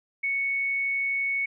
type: tone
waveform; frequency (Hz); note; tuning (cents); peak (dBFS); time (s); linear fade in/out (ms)
sine; 2217; C#7; 0; -24; 0.23-1.46; 10
effects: none